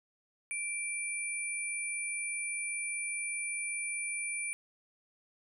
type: tone pair together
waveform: sine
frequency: 2349 / 9396 Hz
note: D7 / D9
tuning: 0 / 0 cents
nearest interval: 2 octaves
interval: 2400 cents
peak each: -36 / -37 dBFS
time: 0.51-4.53 s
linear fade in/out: 0 ms
effects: none